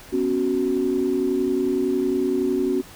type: chord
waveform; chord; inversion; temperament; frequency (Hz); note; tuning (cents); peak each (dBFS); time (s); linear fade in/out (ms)
sine; B suspended second; none; just; 246.9 / 277.8 / 370.4; B3 / C#4 / F#4; 0 / +4 / +2; -26 / -23 / -21; 0.12-2.82; 20
effects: tanh soft clip ceiling -11 dBFS + pink hiss -44 dBFS RMS until 2.95 s